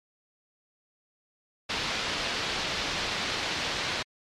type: low-pass noise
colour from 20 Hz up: white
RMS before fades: -31 dBFS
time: 1.69-4.03 s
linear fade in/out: 10 ms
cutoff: 4600 Hz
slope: 24 dB/octave
effects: MP3 64 kbps